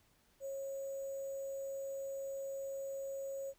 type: tone with sample-and-hold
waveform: sine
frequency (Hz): 546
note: C#5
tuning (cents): -26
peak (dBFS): -39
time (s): 0.4-3.54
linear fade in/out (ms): 50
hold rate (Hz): 7350
effects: pink hiss -71 dBFS RMS until 3.58 s